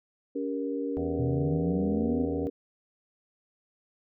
sine chord, G diminished, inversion second, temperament just, 282.2 / 392 / 470.4 Hz, Db4 / G4 / Bb4, +31 / 0 / +16 cents, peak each -31 / -37 / -33 dBFS, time 0.35-2.5 s, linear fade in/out 10 ms
harmonic tone, 82.8 Hz, E2, 8 cents sharp, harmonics 1 / 2 / 3 / 5 / 6 / 7 / 8 / 9, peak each -36 / -39 / -41 / -43 / -44 / -44 / -45 / -46 dBFS, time 0.97-2.47 s, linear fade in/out 0 ms
sine exponential sweep, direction up, 121.2 to 263.5 Hz, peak -27 dBFS, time 1.19-2.25 s, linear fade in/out 5 ms
effects none

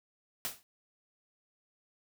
white noise with exponential decay, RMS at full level -32 dBFS, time 0.45-0.63 s, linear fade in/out 0 ms, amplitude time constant 39 ms, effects none

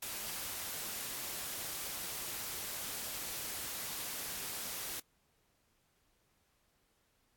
white noise, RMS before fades -41 dBFS, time 0.02-5 s, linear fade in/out 5 ms, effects pink hiss -75 dBFS RMS until 7.36 s + AAC 64 kbps

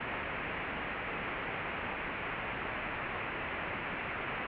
white low-pass noise, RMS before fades -38 dBFS, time 0-4.47 s, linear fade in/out 10 ms, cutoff 2600 Hz, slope 48 dB/octave, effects none

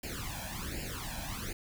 pink noise with flanger, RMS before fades -39 dBFS, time 0.03-1.53 s, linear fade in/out 5 ms, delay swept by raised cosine 0.41 to 1.25 ms, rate 1.3 Hz, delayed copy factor +0.9, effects none

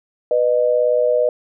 sine tone pair together, 493.9 / 611.6 Hz, B4 / D#5, 0 / -30 cents, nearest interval major third, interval 370 cents, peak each -16 dBFS, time 0.31-1.29 s, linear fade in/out 2 ms, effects none

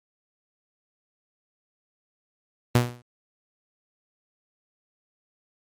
sawtooth tone with exponential decay, 121.4 Hz, B2, 29 cents flat, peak -10 dBFS, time 2.75-3.02 s, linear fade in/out 5 ms, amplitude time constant 57 ms, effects MP3 96 kbps

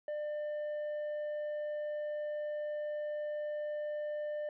triangle tone with tanh clipping, 598 Hz, D5, 31 cents sharp, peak -36 dBFS, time 0.08-4.49 s, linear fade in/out 2 ms, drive 9 dB, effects none

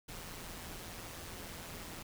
pink noise with amplitude modulation, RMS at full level -44 dBFS, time 0.08-2.03 s, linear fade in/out 10 ms, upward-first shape sine, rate 170 Hz, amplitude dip 55%, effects none

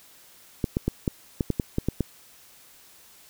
clicks, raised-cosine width 3 ms, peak -10 dBFS, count 10, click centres 0.642 / 0.769 / 0.88 / 1.078 / 1.408 / 1.503 / 1.598 / 1.784 / 1.886 / 2.007 s, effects white hiss -53 dBFS RMS until 3.29 s

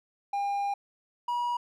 triangle tone pair in turn, 804 / 964.2 Hz, G5 / B5, +44 / -42 cents, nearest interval minor third, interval 314 cents, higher second, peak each -25 dBFS, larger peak neither, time 0.33-0.74 / 1.28-1.57 s, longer first, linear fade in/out 5 ms, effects none

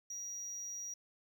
sine tone, 5750 Hz, F8, 50 cents sharp, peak -38 dBFS, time 0.1-0.94 s, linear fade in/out 5 ms, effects tanh soft clip ceiling -40 dBFS + 11-bit

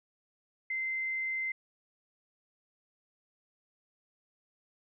sine tone, 2075 Hz, C7, 15 cents flat, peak -31 dBFS, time 0.7-1.52 s, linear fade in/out 5 ms, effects none

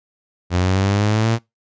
sawtooth exponential sweep, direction up, 87.7 to 116.54 Hz, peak -11 dBFS, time 0.5-1.39 s, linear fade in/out 50 ms, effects noise-tail reverb RT60 0.2 s tail -24 dB re dry + resampled to 16000 Hz

